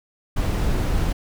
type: noise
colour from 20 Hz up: brown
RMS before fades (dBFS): -21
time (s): 0.36-1.13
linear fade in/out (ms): 10
effects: none